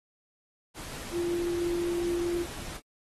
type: tone in noise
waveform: sine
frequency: 345.8 Hz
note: F4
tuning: 17 cents flat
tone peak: -27 dBFS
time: 1.11-2.47 s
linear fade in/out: 50 ms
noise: pink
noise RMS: -41 dBFS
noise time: 0.74-2.81 s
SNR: +11 dB
effects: AAC 32 kbps